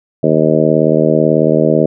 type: harmonic tone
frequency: 78.2 Hz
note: D#2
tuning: 9 cents sharp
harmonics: 2 / 3 / 4 / 5 / 6 / 7 / 8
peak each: -16 / -16 / -16 / -16 / -16 / -16 / -16 dBFS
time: 0.23-1.86 s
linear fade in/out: 5 ms
effects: none